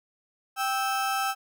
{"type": "tone pair together", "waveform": "35% pulse", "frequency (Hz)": [784, 1306.8], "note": ["G5", "E6"], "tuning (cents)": [0, -15], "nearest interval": "major sixth", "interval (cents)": 885, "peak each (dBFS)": [-26, -27], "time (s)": [0.56, 1.35], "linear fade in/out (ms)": 50, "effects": []}